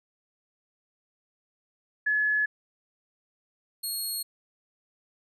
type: tone pair in turn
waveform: sine / 5% pulse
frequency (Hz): 1706 / 4299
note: G#6 / C8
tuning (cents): +46 / +46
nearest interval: octave + major third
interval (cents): 1600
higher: second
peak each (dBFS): -22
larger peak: neither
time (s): 2.06-2.46 / 3.83-4.23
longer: neither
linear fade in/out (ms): 10
effects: resampled to 32000 Hz